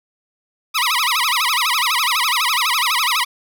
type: tone with vibrato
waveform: 15% pulse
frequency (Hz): 1118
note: C#6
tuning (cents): +14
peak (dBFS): -9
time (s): 0.74-3.25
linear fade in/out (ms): 20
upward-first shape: sine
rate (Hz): 12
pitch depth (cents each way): 280
effects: none